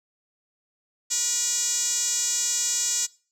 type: tone with band-pass filter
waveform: 5% pulse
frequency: 481.2 Hz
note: B4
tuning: 45 cents flat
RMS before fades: -25 dBFS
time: 1.1-3.07 s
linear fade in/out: 20 ms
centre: 7300 Hz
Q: 6.3
effects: noise-tail reverb RT60 0.4 s tail -24 dB re dry